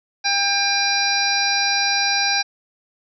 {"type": "harmonic tone", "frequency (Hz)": 800, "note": "G5", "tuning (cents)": 35, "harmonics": [1, 2, 3, 5, 6, 7], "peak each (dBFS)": [-24, -24, -24, -24, -24, -24], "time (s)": [0.24, 2.43], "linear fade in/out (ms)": 20, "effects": []}